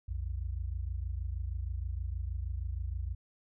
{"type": "tone pair together", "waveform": "sine", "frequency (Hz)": [59.64, 86], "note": ["A#1", "F2"], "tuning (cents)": [40, -26], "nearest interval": "tritone", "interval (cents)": 634, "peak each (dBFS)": [-35, -37], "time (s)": [0.08, 3.15], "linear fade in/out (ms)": 10, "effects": []}